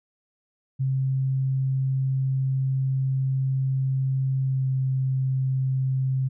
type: tone with pitch glide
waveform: sine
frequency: 133.1 to 131.88 Hz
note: C3 to C3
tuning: +30 to +14 cents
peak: -21 dBFS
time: 0.79-6.29 s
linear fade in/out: 20 ms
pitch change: -16 cents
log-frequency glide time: 4.44-4.67 s
effects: none